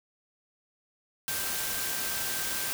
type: tone in noise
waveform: sine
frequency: 1567 Hz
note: G6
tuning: 1 cent flat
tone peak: -41 dBFS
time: 1.28-2.73 s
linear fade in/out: 0 ms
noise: white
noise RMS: -32 dBFS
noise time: 1.28-2.73 s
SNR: -12 dB
effects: none